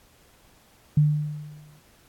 sine tone with exponential decay, 149.8 Hz, D3, 35 cents sharp, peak -13 dBFS, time 0.97-1.8 s, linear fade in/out 5 ms, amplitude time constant 180 ms, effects pink hiss -58 dBFS RMS until 2.08 s + AAC 64 kbps

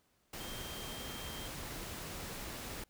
sine tone in noise, 3174 Hz, G7, 21 cents sharp, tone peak -49 dBFS, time 0.4-1.48 s, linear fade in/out 5 ms, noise pink, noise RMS -44 dBFS, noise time 0.33-2.84 s, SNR -8 dB, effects pink hiss -74 dBFS RMS until 2.89 s

